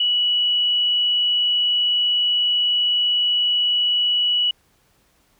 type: tone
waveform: sine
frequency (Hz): 2939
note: F#7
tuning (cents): -12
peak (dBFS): -16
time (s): 0-4.51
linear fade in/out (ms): 5
effects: pink hiss -61 dBFS RMS until 5.39 s